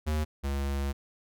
square tone pair in turn, 76.6 / 69.48 Hz, D#2 / C#2, -27 / +5 cents, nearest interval major second, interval 168 cents, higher first, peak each -27 / -29 dBFS, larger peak first, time 0.06-0.25 / 0.43-0.93 s, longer second, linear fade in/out 20 ms, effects none

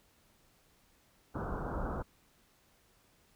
pink low-pass noise, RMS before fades -37 dBFS, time 1.34-2.03 s, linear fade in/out 20 ms, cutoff 1500 Hz, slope 96 dB/octave, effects pink hiss -68 dBFS RMS until 3.35 s

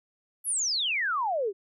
sine exponential sweep, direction down, 11840 to 369.5 Hz, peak -25 dBFS, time 0.44-1.53 s, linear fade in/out 50 ms, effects none

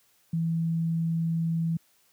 sine tone, 164.81 Hz, E3, in tune, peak -24 dBFS, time 0.33-1.77 s, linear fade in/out 5 ms, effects white hiss -65 dBFS RMS until 2.12 s + high-pass 60 Hz 12 dB/octave

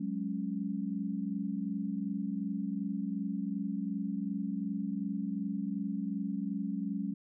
sine chord, F# suspended second, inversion none, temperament equal, 185 / 207.7 / 277.2 Hz, F#3 / G#3 / C#4, 0 / 0 / 0 cents, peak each -37 / -35 / -38 dBFS, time 0-7.14 s, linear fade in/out 10 ms, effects none

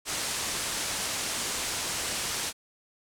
white low-pass noise, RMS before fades -32 dBFS, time 0.05-2.53 s, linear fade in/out 50 ms, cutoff 9500 Hz, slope 24 dB/octave, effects none

